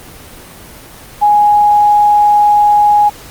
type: tone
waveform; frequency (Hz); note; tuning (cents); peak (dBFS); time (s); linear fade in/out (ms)
sine; 830.6; G#5; 0; -5; 1.21-3.1; 20
effects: pink hiss -34 dBFS RMS until 3.3 s + Opus 24 kbps